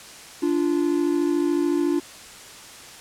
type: tone pair together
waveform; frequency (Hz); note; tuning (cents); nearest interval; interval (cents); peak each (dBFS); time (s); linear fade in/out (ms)
triangle; 291.8 / 345.6; D4 / F4; -11 / -18; minor third; 293; -20; 0.42-2; 10
effects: white hiss -42 dBFS RMS until 3 s + low-pass 9000 Hz 12 dB/octave

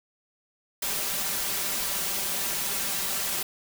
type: noise with comb filter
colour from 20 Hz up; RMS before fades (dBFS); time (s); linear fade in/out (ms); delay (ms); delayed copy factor
white; -29; 0.82-3.43; 5; 5.1; +0.6
effects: none

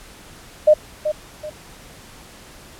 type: tone with echo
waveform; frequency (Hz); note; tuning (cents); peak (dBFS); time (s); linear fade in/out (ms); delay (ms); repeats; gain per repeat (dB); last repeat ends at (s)
sine; 609; D#5; -37; -7; 0.67-0.74; 10; 380; 2; -10; 1.5
effects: pink hiss -43 dBFS RMS until 2.79 s + low-pass 12000 Hz 12 dB/octave

